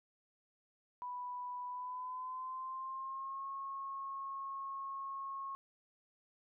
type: tone with pitch glide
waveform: sine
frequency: 987.8 to 1089.7 Hz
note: B5 to C#6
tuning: 0 to -30 cents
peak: -40 dBFS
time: 1.02-5.55 s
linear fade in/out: 0 ms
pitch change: +170 cents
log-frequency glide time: 1.67-3.47 s
effects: none